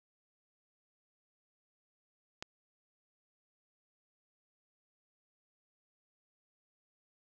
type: click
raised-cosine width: 0.2 ms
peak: -22 dBFS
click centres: 2.425 s
effects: none